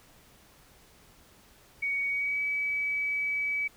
sine tone with pitch glide, 2242 to 2286 Hz, C#7 to D7, +19 to -47 cents, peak -27 dBFS, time 1.82-3.68 s, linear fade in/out 10 ms, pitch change +34 cents, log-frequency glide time 2.09-2.42 s, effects pink hiss -58 dBFS RMS until 3.76 s

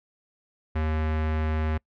square tone with low-pass filter, 78.1 Hz, D#2, 7 cents sharp, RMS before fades -26 dBFS, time 0.75-1.78 s, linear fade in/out 10 ms, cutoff 2100 Hz, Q 1.3, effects noise-tail reverb RT60 0.1 s tail -26 dB re dry

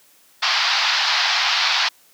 white band-pass noise, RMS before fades -19 dBFS, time 0.42-1.89 s, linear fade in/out 10 ms, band 730 to 5100 Hz, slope 48 dB/octave, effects white hiss -54 dBFS RMS until 2.13 s + high-pass 150 Hz 12 dB/octave

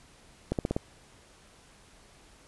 accelerating click train, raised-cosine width 2 ms, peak -14 dBFS, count 5, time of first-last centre 0.52-0.765 s, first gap 68 ms, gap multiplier 0.93, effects pink hiss -57 dBFS RMS until 2.47 s + resampled to 24000 Hz

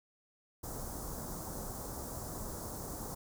pink band-stop noise, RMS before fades -42 dBFS, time 0.63-3.15 s, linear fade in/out 10 ms, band 1200 to 5900 Hz, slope 24 dB/octave, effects none

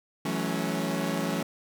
sawtooth chord, F# minor seventh, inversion third, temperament equal with one note detuned, 164.81 / 185 / 215.6 / 277.2 Hz, E3 / F#3 / A3 / C#4, 0 / 0 / -35 / 0 cents, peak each -29 dBFS, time 0.25-1.43 s, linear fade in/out 5 ms, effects none

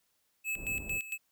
square tone with tremolo, 2600 Hz, E7, 24 cents flat, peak -32 dBFS, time 0.44-1.18 s, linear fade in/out 50 ms, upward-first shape square, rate 4.4 Hz, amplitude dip 75%
pink low-pass noise, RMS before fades -44 dBFS, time 0.54-1.01 s, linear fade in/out 50 ms, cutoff 460 Hz, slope 12 dB/octave
effects white hiss -75 dBFS RMS until 1.31 s

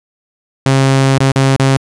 sawtooth tone with dropouts, 134.7 Hz, C#3, 49 cents flat, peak -4 dBFS, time 0.66-1.77 s, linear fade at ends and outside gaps 2 ms, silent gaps 1.183-1.204 / 1.318-1.359 / 1.563-1.597 s, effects resampled to 22050 Hz

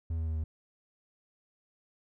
triangle tone with pitch steps, 81.7 / 80.67 / 79.65 / 78.64 Hz, E2 / E2 / D#2 / D#2, -15 / -37 / +41 / +19 cents, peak -28 dBFS, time 0.1-0.44 s, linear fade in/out 5 ms, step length 85 ms, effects none

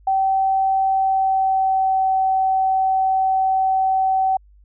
sine tone with pitch glide, 770 to 762.9 Hz, G5 to G5, -31 to -47 cents, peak -15 dBFS, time 0.07-4.37 s, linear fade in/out 5 ms, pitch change -16 cents, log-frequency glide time 0.88-2.09 s, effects added 50 Hz sine -47 dBFS peak until 4.64 s

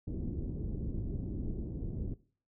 pink low-pass noise, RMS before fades -37 dBFS, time 0.07-2.14 s, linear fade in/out 5 ms, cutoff 340 Hz, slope 24 dB/octave, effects noise-tail reverb RT60 0.4 s tail -18 dB re dry

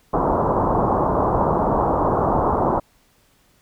white low-pass noise, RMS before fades -19 dBFS, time 0.13-2.8 s, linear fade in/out 10 ms, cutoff 1100 Hz, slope 48 dB/octave, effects pink hiss -59 dBFS RMS until 3.61 s

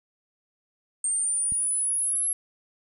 sine linear sweep, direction up, 8600 to 11175 Hz, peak -23 dBFS, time 1.04-2.33 s, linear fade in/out 2 ms
click, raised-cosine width 5 ms, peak -27 dBFS, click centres 1.522 s
effects none

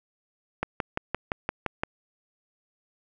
click train, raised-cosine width 0.5 ms, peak -11 dBFS, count 8, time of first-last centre 0.63-1.835 s, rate 5.81 Hz, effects none

